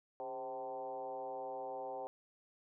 sine tone with frequency modulation, 648 Hz, E5, 30 cents flat, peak -40 dBFS, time 0.2-2.07 s, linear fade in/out 0 ms, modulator 123 Hz, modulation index 1.9, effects none

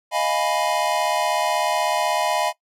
square chord, F half-diminished seventh, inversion third, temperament equal, 622.3 / 698.5 / 830.6 / 987.8 Hz, Eb5 / F5 / Ab5 / Cb6, 0 / 0 / 0 / 0 cents, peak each -26 dBFS, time 0.11-2.53 s, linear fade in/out 50 ms, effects noise-tail reverb RT60 0.1 s tail -18 dB re dry + low-pass 12000 Hz 12 dB/octave

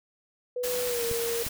sine tone with pitch glide, 493.9 to 466.2 Hz, B4 to A#4, 0 to 0 cents, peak -28 dBFS, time 0.56-1.43 s, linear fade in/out 5 ms, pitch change -100 cents, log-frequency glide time 0.85-1.05 s
white noise, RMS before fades -33 dBFS, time 0.63-1.49 s, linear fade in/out 10 ms
clicks, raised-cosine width 5 ms, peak -24 / -26 dBFS, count 2, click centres 1.114 / 1.466 s
effects none

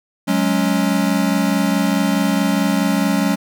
square chord, F# suspended second, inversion none, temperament equal with one note detuned, 185 / 209.7 / 277.2 Hz, F#3 / G#3 / C#4, 0 / +17 / 0 cents, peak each -20 dBFS, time 0.27-3.36 s, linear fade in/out 20 ms, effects none

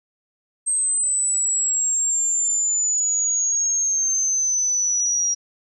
sine exponential sweep, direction down, 8330 to 5700 Hz, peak -18 dBFS, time 0.66-5.35 s, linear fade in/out 20 ms, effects none

